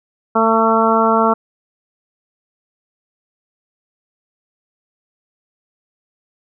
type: harmonic tone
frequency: 224.3 Hz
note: A3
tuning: 34 cents sharp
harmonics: 1 / 2 / 3 / 4 / 5 / 6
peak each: -18 / -18 / -18 / -18 / -18 / -18 dBFS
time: 0.35-1.34 s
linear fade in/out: 10 ms
effects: none